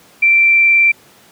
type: tone with vibrato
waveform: sine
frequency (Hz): 2349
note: D7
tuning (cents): 0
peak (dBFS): -7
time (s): 0.22-0.92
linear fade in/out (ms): 10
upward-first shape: triangle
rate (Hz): 19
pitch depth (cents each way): 8
effects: pink hiss -46 dBFS RMS until 1.31 s + high-pass 150 Hz 12 dB/octave